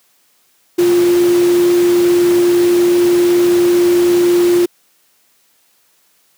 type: tone in noise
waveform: sine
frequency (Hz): 350.4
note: F4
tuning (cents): +6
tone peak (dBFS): -8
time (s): 0.78-4.66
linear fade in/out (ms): 10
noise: pink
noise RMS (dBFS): -24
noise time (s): 0.78-4.66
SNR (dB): +13
effects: white hiss -56 dBFS RMS until 6.37 s + high-pass 150 Hz 12 dB/octave